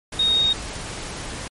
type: tone in noise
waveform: sine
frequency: 3729 Hz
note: A#7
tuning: in tune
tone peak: -16 dBFS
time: 0.19-0.53 s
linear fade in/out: 5 ms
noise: pink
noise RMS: -32 dBFS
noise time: 0.12-1.48 s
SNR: +13 dB
effects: MP3 48 kbps